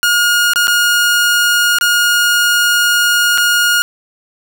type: tone with dropouts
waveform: sawtooth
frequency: 1430 Hz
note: F6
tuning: 41 cents sharp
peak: -6 dBFS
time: 0.03-3.82 s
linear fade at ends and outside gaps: 0 ms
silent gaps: 0.535-0.559 / 0.671-0.68 / 1.786-1.811 / 3.376-3.381 s
effects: none